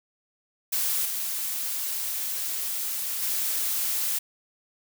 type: noise with level steps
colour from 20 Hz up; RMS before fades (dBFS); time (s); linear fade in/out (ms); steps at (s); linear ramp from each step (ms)
blue; -26 / -30 / -27; 0.72-4.19; 10; 1.05 / 3.22; 5
effects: none